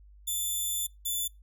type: tone pair in turn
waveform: 5% pulse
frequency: 3520 / 3502 Hz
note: A7 / A7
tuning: 0 / -9 cents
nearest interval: unison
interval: 9 cents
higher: first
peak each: -21 dBFS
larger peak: neither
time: 0.27-0.87 / 1.05-1.28 s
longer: first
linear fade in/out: 10 ms
effects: noise-tail reverb RT60 0.2 s tail -23 dB re dry + added 50 Hz sine -51 dBFS peak until 1.42 s